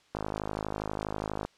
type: click train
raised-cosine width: 1 ms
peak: -18 dBFS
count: 69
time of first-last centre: 0.15-1.45 s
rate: 52.3 Hz
effects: white hiss -63 dBFS RMS until 1.57 s + low-pass 5000 Hz 12 dB/octave